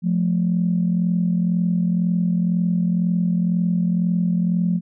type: tone pair together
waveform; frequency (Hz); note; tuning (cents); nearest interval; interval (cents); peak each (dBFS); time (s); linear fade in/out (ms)
sine; 175.9 / 217.9; F3 / A3; +13 / -17; major third; 370; -17 / -23; 0.02-4.81; 50
effects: tanh soft clip ceiling -9 dBFS